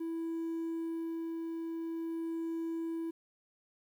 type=tone with tremolo; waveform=triangle; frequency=329.6 Hz; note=E4; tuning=in tune; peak=-31 dBFS; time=0-3.11 s; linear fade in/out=10 ms; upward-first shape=sine; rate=0.48 Hz; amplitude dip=25%; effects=tanh soft clip ceiling -28 dBFS + 11-bit

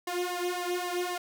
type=tone with flanger; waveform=sawtooth; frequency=356.1 Hz; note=F4; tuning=34 cents sharp; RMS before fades=-32 dBFS; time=0.07-1.18 s; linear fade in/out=5 ms; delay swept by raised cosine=1 to 2.5 ms; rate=3.8 Hz; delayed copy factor=+0.8; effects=none

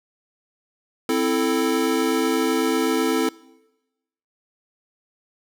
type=chord; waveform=square; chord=A minor; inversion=first; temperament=equal; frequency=261.6 / 329.6 / 440 Hz; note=C4 / E4 / A4; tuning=0 / 0 / 0 cents; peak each=-24 dBFS; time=1.09-3.29 s; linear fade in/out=2 ms; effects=noise-tail reverb RT60 1.0 s tail -22 dB re dry

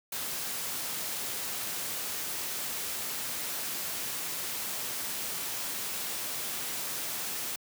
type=noise; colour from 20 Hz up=white; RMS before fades=-35 dBFS; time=0.12-7.56 s; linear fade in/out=5 ms; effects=high-pass 100 Hz 12 dB/octave

